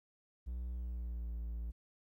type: tone with pitch glide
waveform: triangle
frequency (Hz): 61.1 to 57.34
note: B1 to A#1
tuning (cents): -18 to -28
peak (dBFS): -36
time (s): 0.46-1.72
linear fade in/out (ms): 20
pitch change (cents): -110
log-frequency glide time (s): 0.71-1.37
effects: 13-bit